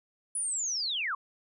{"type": "linear sweep", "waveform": "sine", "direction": "down", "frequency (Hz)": [10040, 1034], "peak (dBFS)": -29, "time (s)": [0.35, 1.15], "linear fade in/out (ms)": 5, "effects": []}